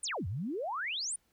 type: exponential two-way sweep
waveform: sine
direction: down then up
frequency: 9956 to 82.41 to 9956 Hz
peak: -33 dBFS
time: 0.03-1.16 s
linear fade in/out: 5 ms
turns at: 0.27 s
effects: pink hiss -73 dBFS RMS until 1.32 s